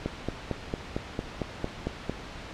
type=click train; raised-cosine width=2 ms; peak=-15 dBFS; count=10; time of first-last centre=0.06-2.096 s; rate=4.42 Hz; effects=pink hiss -41 dBFS RMS until 2.53 s + low-pass 4000 Hz 12 dB/octave